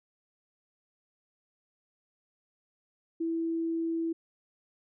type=tone; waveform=sine; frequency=329.6 Hz; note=E4; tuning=in tune; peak=-28 dBFS; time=3.2-4.13 s; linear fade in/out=10 ms; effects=none